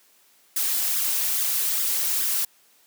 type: noise with flanger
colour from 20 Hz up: blue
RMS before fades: -24 dBFS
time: 0.56-2.45 s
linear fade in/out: 5 ms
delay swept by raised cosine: 0.57 to 4.37 ms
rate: 2.4 Hz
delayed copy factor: +0.7
effects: white hiss -59 dBFS RMS until 2.86 s + high-pass 200 Hz 12 dB/octave